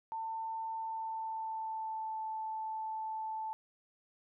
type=tone with pitch glide; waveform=sine; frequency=895 to 877.6 Hz; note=A5 to A5; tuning=+29 to -5 cents; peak=-36 dBFS; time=0.12-3.53 s; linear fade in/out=0 ms; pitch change=-34 cents; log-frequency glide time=0.74-2.23 s; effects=none